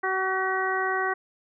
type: harmonic tone with a mistuned harmonic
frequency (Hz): 377.9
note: F#4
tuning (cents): +37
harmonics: 1 / 2 / 3 / 4 / 5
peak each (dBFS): -30 / -30 / -30 / -30 / -30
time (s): 0.03-1.14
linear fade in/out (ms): 10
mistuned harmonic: 5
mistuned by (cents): +17
effects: none